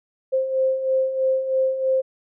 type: beating tone pair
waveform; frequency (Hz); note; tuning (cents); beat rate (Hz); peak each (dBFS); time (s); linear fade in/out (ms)
sine; 523.3 / 526.4; C5 / C5; 0 / +10; 3.1; -26 / -19; 0.32-2.02; 20
effects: none